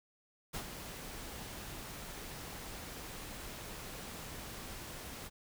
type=noise with ADSR envelope; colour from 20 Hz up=pink; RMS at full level=-39 dBFS; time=0.53-5.3 s; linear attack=19 ms; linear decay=80 ms; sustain=-7 dB; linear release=36 ms; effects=none